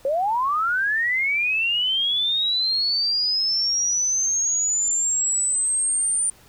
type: linear sweep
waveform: sine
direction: up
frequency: 521 to 9130 Hz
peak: -19 dBFS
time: 0.05-6.3 s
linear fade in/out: 2 ms
effects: pink hiss -52 dBFS RMS until 6.48 s